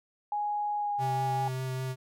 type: tone with pitch glide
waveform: sine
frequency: 830.6 to 820.1 Hz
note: G#5 to G#5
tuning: 0 to -22 cents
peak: -28 dBFS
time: 0.32-1.48 s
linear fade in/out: 2 ms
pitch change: -22 cents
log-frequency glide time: 0.78-0.94 s
type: tone with vibrato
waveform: square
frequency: 130 Hz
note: C3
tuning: 11 cents flat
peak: -32 dBFS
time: 0.98-1.96 s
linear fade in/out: 50 ms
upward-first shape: sine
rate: 5 Hz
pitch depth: 9 cents each way
effects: none